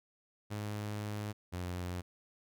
sawtooth tone pair in turn, 104.7 / 89.41 Hz, G#2 / F2, +15 / +41 cents, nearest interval minor third, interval 274 cents, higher first, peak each -33 / -33 dBFS, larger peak neither, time 0.5-1.33 / 1.52-2.02 s, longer first, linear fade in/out 20 ms, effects none

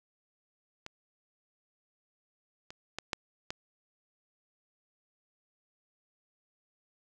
clicks, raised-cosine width 0.2 ms, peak -24 / -27 / -18 / -13 / -18 dBFS, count 5, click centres 0.864 / 2.705 / 2.986 / 3.132 / 3.505 s, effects none

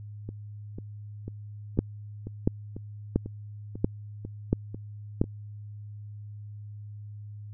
two click trains, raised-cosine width 3 ms, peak -24 / -9 dBFS, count 11 / 6, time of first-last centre 0.29-5.24 / 1.79-5.215 s, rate 2.02 / 1.46 Hz, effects added 104 Hz sine -39 dBFS peak until 7.53 s

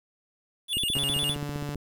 square tone with vibrato, 3136 Hz, G7, in tune, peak -26 dBFS, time 0.68-1.36 s, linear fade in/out 50 ms, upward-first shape square, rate 9.8 Hz, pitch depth 170 cents each way
click train, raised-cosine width 3 ms, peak -22 dBFS, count 16, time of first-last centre 0.77-1.757 s, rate 15.2 Hz
sawtooth tone with pitch glide, 140 to 145.1 Hz, C#3 to D3, +18 to -21 cents, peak -28 dBFS, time 0.95-1.75 s, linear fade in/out 2 ms, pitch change +61 cents, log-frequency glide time 1.12-1.18 s
effects 9-bit

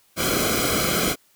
pink noise with comb filter, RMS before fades -22 dBFS, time 0.16-1.16 s, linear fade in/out 50 ms, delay 1.1 ms, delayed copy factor -1, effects white hiss -60 dBFS RMS until 1.35 s

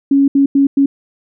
sine tone bursts at uneven times, 277.2 Hz, C#4, in tune, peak -7 dBFS, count 4, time 0.11-0.28 / 0.35-0.46 / 0.55-0.67 / 0.77-0.86 s, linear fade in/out 5 ms, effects none

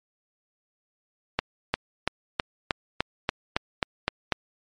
accelerating click train, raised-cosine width 0.3 ms, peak -6 dBFS, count 11, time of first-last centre 1.39-4.323 s, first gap 350 ms, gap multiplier 0.96, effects MP3 48 kbps

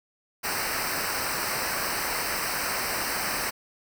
pink noise with comb filter, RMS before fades -29 dBFS, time 0.43-3.51 s, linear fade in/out 20 ms, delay 0.29 ms, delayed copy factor -0.85, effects none

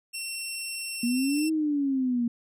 15% pulse tone with pitch glide, 2715 to 2693 Hz, F7 to E7, -50 to +36 cents, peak -25 dBFS, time 0.13-1.5 s, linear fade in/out 20 ms, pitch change -14 cents, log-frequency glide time 0.89-1.36 s
sine exponential two-way sweep, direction up then down, 233.1 to 320 to 233.1 Hz, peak -23 dBFS, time 1.03-2.28 s, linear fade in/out 5 ms, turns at 1.5 s
effects none

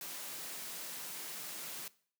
white high-pass noise, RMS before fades -44 dBFS, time 0.01-1.88 s, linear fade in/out 2 ms, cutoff 130 Hz, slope 96 dB/octave, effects noise-tail reverb RT60 0.5 s tail -20 dB re dry

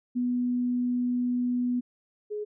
sine tone pair in turn, 246.2 / 419.7 Hz, B3 / G#4, -5 / +18 cents, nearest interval major sixth, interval 923 cents, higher second, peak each -24 / -30 dBFS, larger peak first, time 0.15-1.81 / 2.3-2.45 s, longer first, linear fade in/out 20 ms, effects none

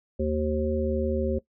harmonic tone with a mistuned harmonic, 76.3 Hz, D#2, 33 cents flat, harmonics 1 / 3 / 5 / 7, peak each -29 / -29 / -29 / -29 dBFS, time 0.19-1.39 s, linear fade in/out 10 ms, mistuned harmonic 1, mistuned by +21 cents, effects noise-tail reverb RT60 0.1 s tail -18 dB re dry

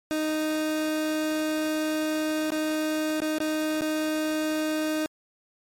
30% pulse tone with dropouts, 310 Hz, D#4, 6 cents flat, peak -22 dBFS, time 0.11-5.06 s, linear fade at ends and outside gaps 0 ms, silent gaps 2.504-2.52 / 3.203-3.219 / 3.383-3.403 / 3.81-3.818 s, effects MP3 64 kbps

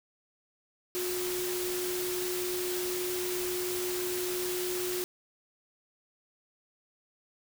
sine tone in noise, 361.5 Hz, F#4, 40 cents flat, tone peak -32 dBFS, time 0.95-5.04 s, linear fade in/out 0 ms, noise white, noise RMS -36 dBFS, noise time 0.95-5.04 s, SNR +1 dB, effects none

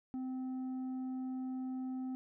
sine tone with tanh clipping, 258.3 Hz, C4, 22 cents flat, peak -38 dBFS, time 0.14-2.15 s, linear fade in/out 0 ms, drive 5 dB, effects none

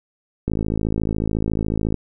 click train, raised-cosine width 3 ms, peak -9 dBFS, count 80, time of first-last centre 0.48-1.943 s, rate 54 Hz, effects none

